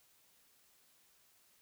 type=silence; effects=white hiss -69 dBFS RMS until 1.61 s